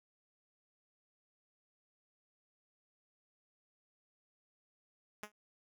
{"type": "tone with exponential decay", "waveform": "5% pulse", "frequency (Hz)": 210.1, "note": "G#3", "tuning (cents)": 20, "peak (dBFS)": -28, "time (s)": [5.23, 5.32], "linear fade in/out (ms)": 2, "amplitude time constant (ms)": 18, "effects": []}